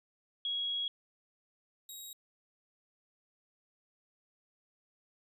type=tone pair in turn; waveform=sine / 10% pulse; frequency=3316 / 3804 Hz; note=G#7 / A#7; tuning=-3 / +34 cents; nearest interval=major second; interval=237 cents; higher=second; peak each=-32 / -36 dBFS; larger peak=first; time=0.45-0.88 / 1.89-2.13 s; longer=first; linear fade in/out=2 ms; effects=resampled to 32000 Hz